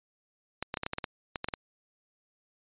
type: clicks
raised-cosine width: 0.3 ms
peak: -16 dBFS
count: 12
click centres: 0.626 / 0.741 / 0.772 / 0.834 / 0.864 / 0.934 / 0.984 / 1.042 / 1.358 / 1.444 / 1.486 / 1.538 s
effects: resampled to 8000 Hz